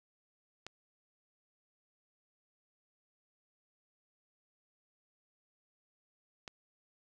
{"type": "clicks", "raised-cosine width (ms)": 0.2, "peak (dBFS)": -26, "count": 2, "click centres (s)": [0.666, 6.478], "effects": []}